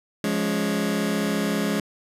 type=chord; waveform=sawtooth; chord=Db major; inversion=first; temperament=just; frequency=173.24 / 207.9 / 277.2 Hz; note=F3 / Ab3 / Db4; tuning=-14 / +2 / 0 cents; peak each=-25 / -20 / -24 dBFS; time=0.24-1.8 s; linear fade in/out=2 ms; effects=resampled to 32000 Hz